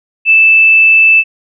sine tone, 2637 Hz, E7, in tune, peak -3 dBFS, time 0.25-1.24 s, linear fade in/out 50 ms, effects none

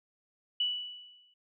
sine tone with exponential decay, 2957 Hz, F#7, 2 cents flat, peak -25 dBFS, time 0.6-1.34 s, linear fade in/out 5 ms, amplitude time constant 160 ms, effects none

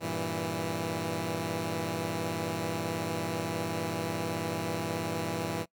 10% pulse chord, E diminished, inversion first, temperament equal, 98 / 116.54 / 164.81 Hz, G2 / Bb2 / E3, 0 / 0 / 0 cents, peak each -29 / -29 / -25 dBFS, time 0-5.66 s, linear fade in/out 50 ms, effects noise-tail reverb RT60 0.1 s tail -23 dB re dry

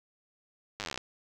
slowing click train, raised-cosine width 0.2 ms, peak -18 dBFS, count 15, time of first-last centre 0.8-0.976 s, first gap 9 ms, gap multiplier 1.05, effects none

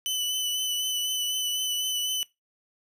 sawtooth tone with vibrato, 3000 Hz, F#7, 23 cents sharp, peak -23 dBFS, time 0.06-2.23 s, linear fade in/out 0 ms, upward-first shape sine, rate 4 Hz, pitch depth 23 cents each way, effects noise-tail reverb RT60 0.2 s tail -21 dB re dry

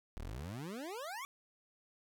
25% pulse exponential sweep, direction up, 33.42 to 1175 Hz, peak -38 dBFS, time 0.17-1.25 s, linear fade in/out 0 ms, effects none

